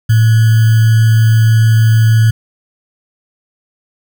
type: tone with sample-and-hold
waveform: sine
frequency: 111.7 Hz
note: A2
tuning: 27 cents sharp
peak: -5 dBFS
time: 0.09-2.31 s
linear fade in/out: 10 ms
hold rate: 1575 Hz
effects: none